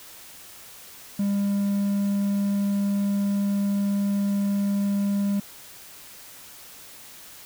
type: tone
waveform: triangle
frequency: 200.6 Hz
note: G3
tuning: 40 cents sharp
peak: -19 dBFS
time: 1.19-5.4 s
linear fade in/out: 5 ms
effects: white hiss -45 dBFS RMS until 7.45 s